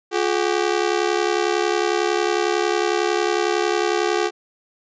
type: ring-modulated tone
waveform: sawtooth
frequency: 388.2 Hz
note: G4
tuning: 17 cents flat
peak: -11 dBFS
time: 0.11-4.31 s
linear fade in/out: 50 ms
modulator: 35.5 Hz
effects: resampled to 16000 Hz